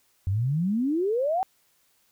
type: exponential sweep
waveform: sine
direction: up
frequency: 90 to 784 Hz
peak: -22 dBFS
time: 0.27-1.43 s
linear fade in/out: 0 ms
effects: white hiss -66 dBFS RMS until 2.11 s